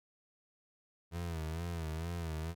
30% pulse tone with vibrato, 82.41 Hz, E2, in tune, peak -34 dBFS, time 1.11-2.55 s, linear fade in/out 50 ms, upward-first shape sine, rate 2.2 Hz, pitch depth 89 cents each way, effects none

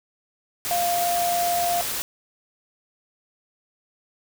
sine tone in noise, 698.5 Hz, F5, in tune, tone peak -21 dBFS, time 0.71-1.81 s, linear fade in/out 0 ms, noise white, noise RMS -28 dBFS, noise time 0.65-2.02 s, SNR +4 dB, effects none

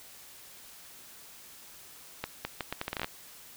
accelerating click train, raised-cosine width 0.3 ms, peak -16 dBFS, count 12, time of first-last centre 2.24-3.045 s, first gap 210 ms, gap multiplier 0.75, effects white hiss -51 dBFS RMS until 3.56 s

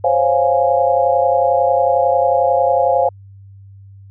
sine chord, Db major seventh, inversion third, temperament equal, 523.3 / 554.4 / 698.5 / 830.6 Hz, C5 / Db5 / F5 / Ab5, 0 / 0 / 0 / 0 cents, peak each -16 / -18 / -16 / -18 dBFS, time 0.04-3.09 s, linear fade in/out 5 ms, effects added 98 Hz sine -37 dBFS peak until 4.1 s

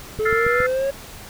click train, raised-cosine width 5 ms, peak -17 dBFS, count 4, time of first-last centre 0.19-0.604 s, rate 7.25 Hz
triangle exponential sweep, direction up, 427.2 to 555 Hz, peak -17 dBFS, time 0.19-0.91 s, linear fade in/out 10 ms
sine chord, F major seventh, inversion third, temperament equal, 1318.5 / 1396.9 / 1760 / 2093 Hz, E6 / F6 / A6 / C7, 0 / 0 / 0 / 0 cents, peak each -24 dBFS, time 0.25-0.67 s, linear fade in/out 10 ms
effects pink hiss -39 dBFS RMS until 1.29 s

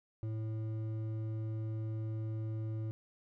sine tone with hard clipping, 110 Hz, A2, in tune, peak -37 dBFS, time 0.23-2.91 s, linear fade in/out 0 ms, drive 8 dB, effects none

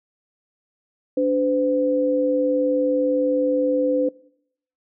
sine tone pair together, 290.1 / 509.5 Hz, D4 / C5, -21 / -46 cents, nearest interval minor seventh, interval 975 cents, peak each -21 / -19 dBFS, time 1.17-4.09 s, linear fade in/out 5 ms, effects noise-tail reverb RT60 0.7 s tail -22 dB re dry

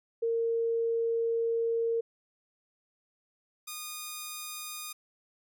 sine / 5% pulse tone pair in turn, 459.9 / 1227.8 Hz, A#4 / D#6, -23 / -23 cents, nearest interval octave + perfect fourth, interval 1700 cents, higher second, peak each -26 dBFS, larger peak neither, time 0.22-2.01 / 3.67-4.93 s, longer first, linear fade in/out 10 ms, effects none

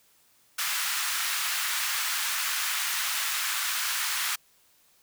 pink high-pass noise, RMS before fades -29 dBFS, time 0.58-4.36 s, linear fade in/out 10 ms, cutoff 1200 Hz, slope 24 dB/octave, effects white hiss -63 dBFS RMS until 5.02 s

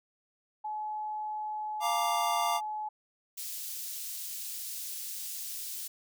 sine tone, 853 Hz, G#5, 46 cents sharp, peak -33 dBFS, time 0.64-2.89 s, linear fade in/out 10 ms
square chord, Bb major, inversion second, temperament equal, 698.5 / 932.3 / 1174.7 Hz, F5 / Bb5 / D6, 0 / 0 / 0 cents, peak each -33 dBFS, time 1.8-2.61 s, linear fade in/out 50 ms
white high-pass noise, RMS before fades -39 dBFS, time 3.37-5.88 s, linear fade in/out 10 ms, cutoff 4300 Hz, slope 12 dB/octave
effects none

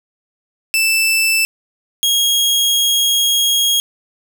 sawtooth tone pair in turn, 2647 / 3278 Hz, E7 / G#7, +7 / -23 cents, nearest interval major third, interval 370 cents, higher second, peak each -9 dBFS, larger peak neither, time 0.74-1.45 / 2.03-3.8 s, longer second, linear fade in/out 0 ms, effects 8-bit

